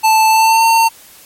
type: tone with pitch glide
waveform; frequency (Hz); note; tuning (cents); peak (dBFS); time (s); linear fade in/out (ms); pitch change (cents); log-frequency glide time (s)
square; 880 to 907.4; A5 to A#5; 0 to -47; -8; 0.03-0.89; 20; +53; 0.29-0.65
effects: white hiss -41 dBFS RMS until 1.25 s + MP3 64 kbps